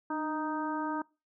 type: harmonic tone with a mistuned harmonic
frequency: 311.1 Hz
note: D#4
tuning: in tune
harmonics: 1 / 2 / 3 / 4 / 5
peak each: -34 / -42 / -35 / -40 / -43 dBFS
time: 0.1-1.02 s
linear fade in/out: 5 ms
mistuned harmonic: 1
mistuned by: -44 cents
effects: noise-tail reverb RT60 0.3 s tail -25 dB re dry